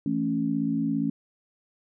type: chord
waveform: sine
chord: A major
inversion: second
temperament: equal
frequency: 164.81 / 220 / 277.2 Hz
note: E3 / A3 / C#4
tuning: 0 / 0 / 0 cents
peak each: -31 / -28 / -26 dBFS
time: 0.06-1.1 s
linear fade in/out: 2 ms
effects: none